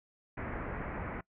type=low-pass noise; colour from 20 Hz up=pink; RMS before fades=-39 dBFS; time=0.37-1.21 s; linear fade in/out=5 ms; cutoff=2200 Hz; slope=48 dB/octave; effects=noise-tail reverb RT60 0.1 s tail -23 dB re dry